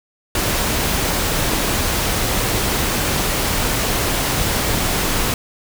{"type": "noise", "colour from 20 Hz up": "pink", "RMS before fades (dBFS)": -19, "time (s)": [0.35, 5.34], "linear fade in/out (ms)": 2, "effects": []}